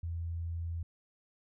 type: tone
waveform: sine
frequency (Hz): 84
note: E2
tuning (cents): +33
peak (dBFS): -34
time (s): 0.03-0.83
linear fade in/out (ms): 5
effects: none